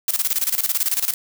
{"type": "noise with tremolo", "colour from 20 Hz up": "blue", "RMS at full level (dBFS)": -19, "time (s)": [0.08, 1.14], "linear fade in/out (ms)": 2, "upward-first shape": "square", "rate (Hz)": 18, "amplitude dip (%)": 80, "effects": []}